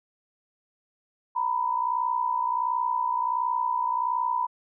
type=tone pair together; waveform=sine; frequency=932.3 / 993.7 Hz; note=A#5 / B5; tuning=0 / +10 cents; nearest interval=minor second; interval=110 cents; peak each=-28 / -25 dBFS; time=1.35-4.47 s; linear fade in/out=20 ms; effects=none